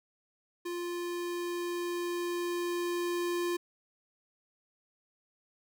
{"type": "tone with level ramp", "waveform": "square", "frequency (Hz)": 349.2, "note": "F4", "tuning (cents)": 0, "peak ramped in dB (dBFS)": [-35, -30], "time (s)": [0.65, 3.57], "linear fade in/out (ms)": 10, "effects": []}